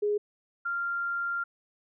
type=tone pair in turn; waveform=sine; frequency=415.3 / 1390.1 Hz; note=G#4 / F6; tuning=0 / -8 cents; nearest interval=octave + major sixth; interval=2092 cents; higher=second; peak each=-24 / -28 dBFS; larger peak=first; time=0.02-0.18 / 0.65-1.44 s; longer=second; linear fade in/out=10 ms; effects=none